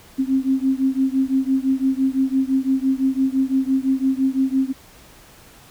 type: beating tone pair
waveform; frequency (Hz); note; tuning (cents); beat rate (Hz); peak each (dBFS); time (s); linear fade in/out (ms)
sine; 263.3 / 269.2; C4 / C4; +11 / +49; 5.9; -19 / -20; 0.18-4.73; 20
effects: pink hiss -47 dBFS RMS until 5.7 s

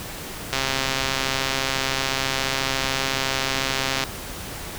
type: click train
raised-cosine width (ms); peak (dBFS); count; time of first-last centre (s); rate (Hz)
0.2; -5; 471; 0.53-4.037; 134
effects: pink hiss -34 dBFS RMS until 4.78 s

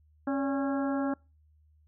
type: harmonic tone with a mistuned harmonic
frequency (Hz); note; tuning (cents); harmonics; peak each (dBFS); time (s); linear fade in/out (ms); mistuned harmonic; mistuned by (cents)
273.3; C#4; -24; 1 / 2 / 3 / 4 / 5 / 6; -28 / -35 / -38 / -43 / -41 / -45; 0.27-1.14; 5; 2; +69
effects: noise-tail reverb RT60 0.3 s tail -26 dB re dry + added 76 Hz sine -60 dBFS peak until 1.87 s

